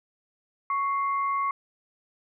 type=tone pair together; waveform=sine; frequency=1108.7 / 2093 Hz; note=C#6 / C7; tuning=0 / 0 cents; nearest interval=major seventh; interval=1100 cents; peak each=-24 / -36 dBFS; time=0.7-1.51 s; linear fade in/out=2 ms; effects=none